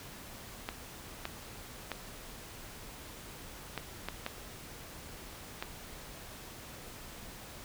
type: clicks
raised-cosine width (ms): 0.3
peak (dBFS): -19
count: 7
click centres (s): 0.689 / 1.254 / 1.917 / 3.777 / 4.086 / 4.264 / 5.625
effects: pink hiss -48 dBFS RMS until 7.64 s